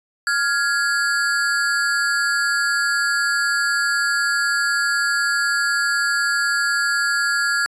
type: ring-modulated tone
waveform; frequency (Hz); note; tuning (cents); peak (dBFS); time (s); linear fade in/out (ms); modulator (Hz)
square; 1532; G6; -40; -15; 0.27-7.66; 0; 134
effects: resampled to 24000 Hz